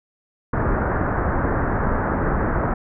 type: low-pass noise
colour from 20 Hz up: pink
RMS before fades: -21 dBFS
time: 0.53-2.74 s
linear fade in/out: 5 ms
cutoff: 1700 Hz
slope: 48 dB/octave
effects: none